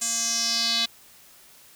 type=tone with band-pass filter sweep; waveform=square; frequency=230.9 Hz; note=A#3; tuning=16 cents flat; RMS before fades=-25 dBFS; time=0.01-0.86 s; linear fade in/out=10 ms; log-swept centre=7500 to 3900 Hz; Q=4.5; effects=white hiss -52 dBFS RMS until 1.75 s